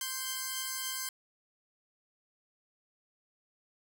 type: tone pair together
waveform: 5% pulse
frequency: 1046.5 / 1568 Hz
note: C6 / G6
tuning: 0 / 0 cents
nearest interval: perfect fifth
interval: 700 cents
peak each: -26 dBFS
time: 0.01-1.09 s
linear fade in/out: 2 ms
effects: none